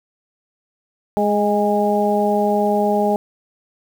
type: harmonic tone with a mistuned harmonic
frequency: 207.7 Hz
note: G#3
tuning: in tune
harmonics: 1 / 2 / 3 / 4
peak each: -20 / -20 / -20 / -20 dBFS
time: 1.17-3.16 s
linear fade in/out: 0 ms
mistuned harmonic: 4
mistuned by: -23 cents
effects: 7-bit